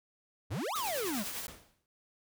square exponential two-way sweep, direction up then down, 77.78 to 1316 to 186 Hz, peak -34 dBFS, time 0.5-1.24 s, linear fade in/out 20 ms, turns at 0.75 s
white noise with tremolo, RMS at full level -38 dBFS, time 0.75-1.47 s, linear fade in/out 10 ms, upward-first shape sine, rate 10 Hz, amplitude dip 35%
pink noise with exponential decay, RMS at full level -45 dBFS, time 1.48-1.86 s, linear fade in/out 1 ms, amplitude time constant 81 ms
effects none

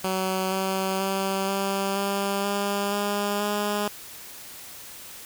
10% pulse tone with pitch steps, 188.3 / 190.82 / 193.37 / 195.96 / 198.58 / 201.2 / 203.9 / 206.7 Hz, F#3 / G3 / G3 / G3 / G3 / G3 / G#3 / G#3, +31 / -46 / -23 / 0 / +23 / +45 / -32 / -8 cents, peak -16 dBFS, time 0.04-3.88 s, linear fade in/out 2 ms, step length 480 ms, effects white hiss -42 dBFS RMS until 5.25 s

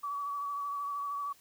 sine tone with vibrato, 1140 Hz, C#6, 48 cents sharp, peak -33 dBFS, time 0.03-1.33 s, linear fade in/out 10 ms, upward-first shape sine, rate 13 Hz, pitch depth 27 cents each way, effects white hiss -62 dBFS RMS until 1.4 s

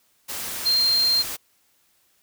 sine tone in noise, 4186 Hz, C8, in tune, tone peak -17 dBFS, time 0.65-1.23 s, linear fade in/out 20 ms, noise white, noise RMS -31 dBFS, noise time 0.28-1.37 s, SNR +11 dB, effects white hiss -64 dBFS RMS until 2.22 s

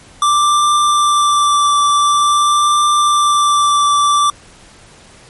square tone with vibrato, 1174.7 Hz, D6, in tune, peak -10 dBFS, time 0.22-4.3 s, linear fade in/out 2 ms, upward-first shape triangle, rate 0.47 Hz, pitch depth 15 cents each way, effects pink hiss -42 dBFS RMS until 5.29 s + MP3 48 kbps

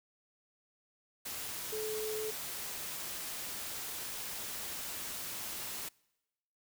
sine tone in noise, 432.1 Hz, A4, 31 cents flat, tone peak -36 dBFS, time 1.72-2.31 s, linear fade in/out 10 ms, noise white, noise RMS -41 dBFS, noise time 1.25-5.89 s, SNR +2 dB, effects noise-tail reverb RT60 1.0 s tail -26 dB re dry

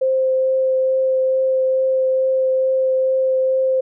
sine tone with vibrato, 523.3 Hz, C5, in tune, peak -14 dBFS, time 0.01-3.81 s, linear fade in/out 10 ms, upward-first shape triangle, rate 2.3 Hz, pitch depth 8 cents each way, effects none

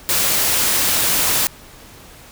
white noise, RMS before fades -17 dBFS, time 0.09-1.47 s, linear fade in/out 0 ms, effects pink hiss -42 dBFS RMS until 2.31 s

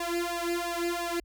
sawtooth tone with flanger, 344.2 Hz, F4, 25 cents flat, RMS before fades -31 dBFS, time 0-1.2 s, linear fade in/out 5 ms, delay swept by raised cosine 1.1 to 2.5 ms, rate 2.9 Hz, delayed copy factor +0.95, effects added 50 Hz sine -54 dBFS peak until 1.24 s

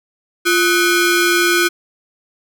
sawtooth ring-modulated tone, 919 Hz, A#5, 25 cents flat, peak -5 dBFS, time 0.45-1.69 s, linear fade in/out 20 ms, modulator 571 Hz, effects none

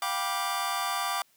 sawtooth chord, G dominant seventh, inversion third, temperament just, 705.6 / 784 / 980 / 1176 Hz, F5 / G5 / B5 / D6, +18 / 0 / -14 / +2 cents, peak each -32 / -30 / -32 / -27 dBFS, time 0.02-1.22 s, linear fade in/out 2 ms, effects white hiss -65 dBFS RMS until 1.36 s + high-pass 100 Hz 12 dB/octave

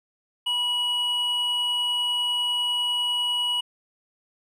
triangle tone pair together, 970 / 2920 Hz, B5 / F#7, -31 / -24 cents, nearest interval octave + perfect fifth, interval 1907 cents, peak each -32 / -21 dBFS, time 0.46-3.61 s, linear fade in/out 10 ms, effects none

